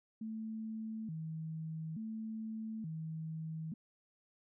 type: tone with vibrato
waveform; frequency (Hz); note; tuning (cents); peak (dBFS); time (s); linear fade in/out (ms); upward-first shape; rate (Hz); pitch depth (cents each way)
sine; 187.5; F#3; +23; -39; 0.21-3.74; 5; square; 0.57; 280
effects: none